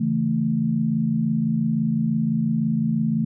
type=tone cluster; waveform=sine; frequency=139.1 / 165 / 222.7 Hz; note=C#3 / E3 / A3; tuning=+6 / +2 / +21 cents; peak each=-27 / -24 / -21 dBFS; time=0-3.25 s; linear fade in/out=10 ms; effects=none